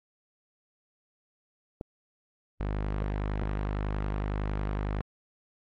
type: clicks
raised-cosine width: 2 ms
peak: -22 dBFS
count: 3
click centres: 1.811 / 3.02 / 3.423 s
type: tone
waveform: sawtooth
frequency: 50.9 Hz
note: G#1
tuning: 34 cents flat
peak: -25 dBFS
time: 2.6-5.01 s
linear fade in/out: 0 ms
effects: low-pass 2000 Hz 12 dB/octave + AAC 48 kbps